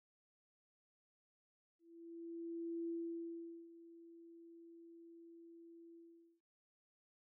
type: tone with ADSR envelope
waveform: sine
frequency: 335.2 Hz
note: E4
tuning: 29 cents sharp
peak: -39 dBFS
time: 1.79-6.41 s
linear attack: 1100 ms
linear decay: 790 ms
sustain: -17 dB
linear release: 450 ms
effects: none